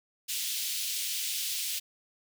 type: high-pass noise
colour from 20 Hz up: pink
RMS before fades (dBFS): -33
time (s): 0.28-1.8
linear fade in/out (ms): 20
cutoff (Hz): 2900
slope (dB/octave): 24
effects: none